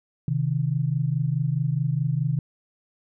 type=tone pair together; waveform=sine; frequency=130.81 / 155.56 Hz; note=C3 / D#3; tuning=0 / 0 cents; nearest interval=minor third; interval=300 cents; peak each=-24 dBFS; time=0.28-2.39 s; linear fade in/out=2 ms; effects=none